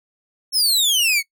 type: exponential sweep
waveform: sawtooth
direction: down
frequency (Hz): 5450 to 2166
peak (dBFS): -12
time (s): 0.52-1.23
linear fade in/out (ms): 50
effects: noise-tail reverb RT60 0.1 s tail -23 dB re dry